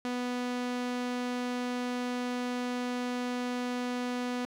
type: tone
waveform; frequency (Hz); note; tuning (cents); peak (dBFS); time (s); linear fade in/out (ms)
sawtooth; 246.9; B3; 0; -27; 0.05-4.45; 0
effects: low-pass 6000 Hz 12 dB/octave + 10-bit